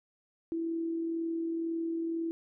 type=tone with amplitude modulation; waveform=sine; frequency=330.5 Hz; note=E4; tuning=5 cents sharp; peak=-29 dBFS; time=0.52-2.31 s; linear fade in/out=0 ms; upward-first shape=sine; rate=42 Hz; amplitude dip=30%; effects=none